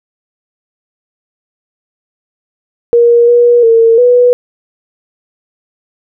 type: tone with pitch steps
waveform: sine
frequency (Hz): 472.8 / 479.7 / 456.2 / 490.5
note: A#4 / A#4 / A#4 / B4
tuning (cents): +24 / +50 / -37 / -12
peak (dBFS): -3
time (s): 2.93-4.33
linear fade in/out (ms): 0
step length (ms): 350
effects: none